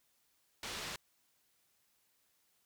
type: low-pass noise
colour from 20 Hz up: white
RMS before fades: -43 dBFS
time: 0.63-0.96 s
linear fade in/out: 2 ms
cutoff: 4800 Hz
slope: 12 dB/octave
effects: white hiss -75 dBFS RMS until 2.65 s